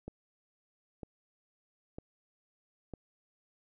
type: click train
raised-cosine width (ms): 2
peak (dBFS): -28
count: 4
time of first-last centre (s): 0.08-2.937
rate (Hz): 1.05
effects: none